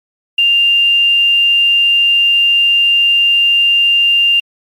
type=tone with quantisation; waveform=sine; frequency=2794 Hz; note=F7; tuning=in tune; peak=-7 dBFS; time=0.38-4.4 s; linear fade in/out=5 ms; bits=6; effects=MP3 64 kbps